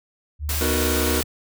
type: tone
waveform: sine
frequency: 74.3 Hz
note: D2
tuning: 21 cents sharp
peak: -24 dBFS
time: 0.39-1.24 s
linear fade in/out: 50 ms
type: noise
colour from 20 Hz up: white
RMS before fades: -27 dBFS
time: 0.49-1.23 s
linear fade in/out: 2 ms
type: chord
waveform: sawtooth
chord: B major seventh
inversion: none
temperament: just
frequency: 246.9 / 308.7 / 370.4 / 463 Hz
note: B3 / D#4 / F#4 / A#4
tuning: 0 / -14 / +2 / -12 cents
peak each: -23 dBFS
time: 0.61-1.21 s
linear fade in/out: 2 ms
effects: none